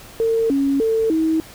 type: tone with pitch steps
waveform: sine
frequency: 453.1 / 276.5 / 447 / 319.9 Hz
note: A#4 / C#4 / A4 / D#4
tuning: -49 / -4 / +27 / +48 cents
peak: -15 dBFS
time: 0.2-1.4 s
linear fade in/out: 0 ms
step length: 300 ms
effects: pink hiss -41 dBFS RMS until 1.54 s